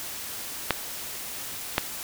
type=clicks; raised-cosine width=0.3 ms; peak=-4 dBFS; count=2; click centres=0.707 / 1.781 s; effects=white hiss -36 dBFS RMS until 2.03 s